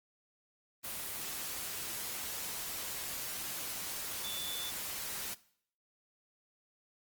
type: tone in noise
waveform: sine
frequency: 3495 Hz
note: A7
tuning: 12 cents flat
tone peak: -40 dBFS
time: 4.23-4.71 s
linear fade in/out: 20 ms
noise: white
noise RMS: -40 dBFS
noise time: 0.83-5.35 s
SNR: -3 dB
effects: noise-tail reverb RT60 0.6 s tail -19 dB re dry + Opus 24 kbps